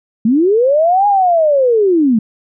sine linear two-way sweep, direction up then down, 207.7 to 830.6 to 207.7 Hz, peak -8 dBFS, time 0.25-2.19 s, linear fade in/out 5 ms, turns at 1.07 s, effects none

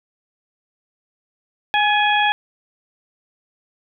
harmonic tone with a mistuned harmonic, 830.6 Hz, G#5, in tune, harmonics 1 / 2 / 3 / 4, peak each -17 / -20 / -22 / -23 dBFS, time 1.74-2.32 s, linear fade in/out 0 ms, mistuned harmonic 2, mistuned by +40 cents, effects none

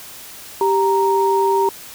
sine tone pair together, 392 / 932.3 Hz, G4 / A#5, 0 / 0 cents, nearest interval octave + minor third, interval 1500 cents, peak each -16 dBFS, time 0.61-1.69 s, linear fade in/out 2 ms, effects white hiss -37 dBFS RMS until 1.94 s

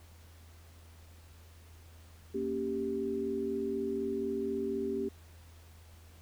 sine chord, G diminished, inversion first, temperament equal, 233.1 / 277.2 / 392 Hz, Bb3 / Db4 / G4, 0 / 0 / 0 cents, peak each -38 / -38 / -33 dBFS, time 2.34-5.09 s, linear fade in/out 10 ms, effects added 82 Hz sine -53 dBFS peak until 6.21 s + pink hiss -61 dBFS RMS until 6.21 s

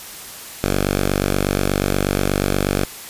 5% pulse tone, 48.32 Hz, G1, 24 cents flat, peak -6 dBFS, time 0.64-2.85 s, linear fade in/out 0 ms, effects white hiss -35 dBFS RMS until 3.09 s + resampled to 32000 Hz

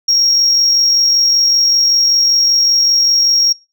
sine tone with amplitude modulation, 5588 Hz, F8, in tune, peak -5 dBFS, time 0.08-3.53 s, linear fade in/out 10 ms, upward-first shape sine, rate 45.2 Hz, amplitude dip 35%, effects noise-tail reverb RT60 0.3 s tail -26 dB re dry + tanh soft clip ceiling -6 dBFS

